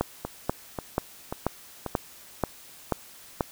two click trains, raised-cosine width 1 ms, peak -16 / -9 dBFS, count 4 / 8, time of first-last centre 0.25-1.863 / 0.01-3.408 s, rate 1.86 / 2.06 Hz, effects white hiss -49 dBFS RMS until 3.51 s

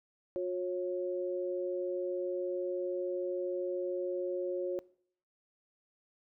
sine tone pair together, 359.7 / 547 Hz, F#4 / C#5, -49 / -23 cents, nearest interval perfect fifth, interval 726 cents, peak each -34 / -35 dBFS, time 0.36-4.79 s, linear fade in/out 0 ms, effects noise-tail reverb RT60 0.6 s tail -22 dB re dry

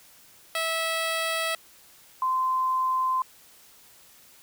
10% pulse / sine tone pair in turn, 652 / 1035 Hz, E5 / C6, -19 / -19 cents, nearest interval minor sixth, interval 800 cents, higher second, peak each -17 / -22 dBFS, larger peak first, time 0.55-1.55 / 2.22-3.22 s, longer neither, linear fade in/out 2 ms, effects white hiss -54 dBFS RMS until 4.42 s

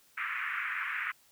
white band-pass noise, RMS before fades -35 dBFS, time 0.17-1.12 s, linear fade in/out 10 ms, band 1200 to 2300 Hz, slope 48 dB/octave, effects white hiss -64 dBFS RMS until 1.31 s

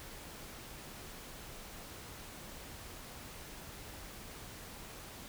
silence, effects pink hiss -49 dBFS RMS until 5.28 s

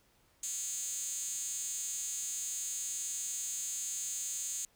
5% pulse tone with high-pass filter, 279.3 Hz, C#4, 13 cents sharp, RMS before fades -38 dBFS, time 0.43-4.65 s, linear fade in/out 2 ms, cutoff 6500 Hz, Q 8.6, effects pink hiss -69 dBFS RMS until 4.75 s

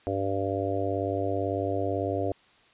harmonic tone, 98 Hz, G2, in tune, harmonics 1 / 3 / 4 / 5 / 6 / 7, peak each -33 / -33 / -33 / -33 / -33 / -33 dBFS, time 0.07-2.32 s, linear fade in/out 0 ms, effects white hiss -59 dBFS RMS until 2.73 s + resampled to 8000 Hz

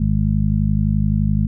harmonic tone, 51.7 Hz, G#1, 7 cents flat, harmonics 1 / 2 / 3 / 4, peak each -20 / -20 / -20 / -20 dBFS, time 0-1.47 s, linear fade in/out 5 ms, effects none

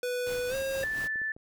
square tone with pitch glide, 493.9 to 538.6 Hz, B4 to C#5, 0 to -50 cents, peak -30 dBFS, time 0.03-0.84 s, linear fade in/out 2 ms, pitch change +150 cents, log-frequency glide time 0.49-0.55 s
pink noise with tremolo, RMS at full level -42 dBFS, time 0.26-1.08 s, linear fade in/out 10 ms, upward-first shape sine, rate 4.3 Hz, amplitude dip 55%
clicks, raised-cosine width 2 ms, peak -36 dBFS, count 7, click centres 0.62 / 0.812 / 0.935 / 1.042 / 1.158 / 1.217 / 1.365 s
sine tone, 1756 Hz, A6, 4 cents flat, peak -29 dBFS, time 0.83-1.32 s, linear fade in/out 2 ms
effects none

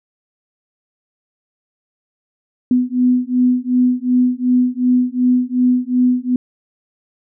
sine beating tone pair, 248.4 / 251.1 Hz, B3 / B3, +10 / +29 cents, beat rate 2.7 Hz, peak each -15 dBFS, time 2.71-6.36 s, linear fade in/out 2 ms, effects none

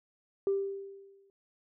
sine tone with exponential decay, 393.7 Hz, G4, 8 cents sharp, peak -23 dBFS, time 0.47-1.3 s, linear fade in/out 1 ms, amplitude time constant 180 ms, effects tanh soft clip ceiling -21 dBFS

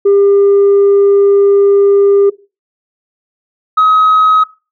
sine tone pair in turn, 400 / 1269.9 Hz, G4 / D#6, +35 / +35 cents, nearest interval octave + minor sixth, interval 2000 cents, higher second, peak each -3 dBFS, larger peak neither, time 0.05-2.3 / 3.77-4.44 s, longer first, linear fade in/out 10 ms, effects noise-tail reverb RT60 0.3 s tail -19 dB re dry + tanh soft clip ceiling -3 dBFS

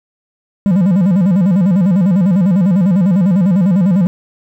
triangle tone with vibrato, 185.3 Hz, F#3, 3 cents sharp, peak -6 dBFS, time 0.66-4.07 s, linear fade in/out 0 ms, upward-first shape square, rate 10 Hz, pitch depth 140 cents each way, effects 8-bit

